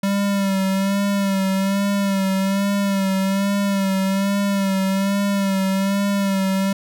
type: tone with vibrato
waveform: square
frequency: 196 Hz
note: G3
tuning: in tune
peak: -18 dBFS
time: 0.03-6.73 s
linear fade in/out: 5 ms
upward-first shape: sine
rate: 1.2 Hz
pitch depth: 41 cents each way
effects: none